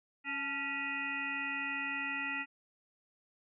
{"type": "harmonic tone with a mistuned harmonic", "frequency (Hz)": 277.2, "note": "C#4", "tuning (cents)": 0, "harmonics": [1, 3, 5, 7, 9, 10], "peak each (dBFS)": [-45, -46, -43, -38, -39, -45], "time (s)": [0.24, 2.46], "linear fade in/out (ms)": 50, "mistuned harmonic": 3, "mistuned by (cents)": 66, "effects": []}